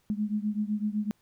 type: beating tone pair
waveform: sine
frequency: 207.7 / 215.6 Hz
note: G#3 / A3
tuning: 0 / -35 cents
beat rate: 7.9 Hz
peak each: -29 / -31 dBFS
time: 0.1-1.11 s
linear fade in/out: 0 ms
effects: pink hiss -69 dBFS RMS until 1.21 s